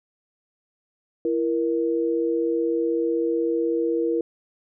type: tone pair together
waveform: sine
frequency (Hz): 334.6 / 470.6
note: E4 / A#4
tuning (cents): +26 / +16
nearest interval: tritone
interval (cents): 590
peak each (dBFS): -23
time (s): 1.25-4.21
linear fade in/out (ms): 2
effects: none